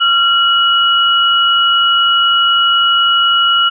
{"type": "tone pair together", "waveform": "sine", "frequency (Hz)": [1376, 2916], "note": ["F6", "F#7"], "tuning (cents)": [-26, -26], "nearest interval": "octave + minor second", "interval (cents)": 1300, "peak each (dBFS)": -11, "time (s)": [0, 3.7], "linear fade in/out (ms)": 20, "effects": []}